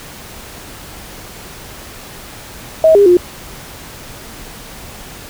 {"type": "tone with pitch steps", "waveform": "sine", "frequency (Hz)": [639, 404.1, 354.9], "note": ["D#5", "G#4", "F4"], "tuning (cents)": [46, -47, 28], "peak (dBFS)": -4, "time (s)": [2.84, 3.17], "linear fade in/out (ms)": 2, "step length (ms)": 110, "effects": ["pink hiss -33 dBFS RMS until 5.29 s"]}